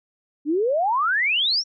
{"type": "exponential sweep", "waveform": "sine", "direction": "up", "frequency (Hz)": [279.4, 5760], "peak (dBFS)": -18, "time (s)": [0.45, 1.64], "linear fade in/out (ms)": 50, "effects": []}